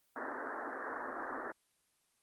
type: band-pass noise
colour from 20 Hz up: white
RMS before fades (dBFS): -41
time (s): 0.16-1.52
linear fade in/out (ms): 2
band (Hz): 240 to 1800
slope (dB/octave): 96
effects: white hiss -75 dBFS RMS until 2.22 s + Opus 24 kbps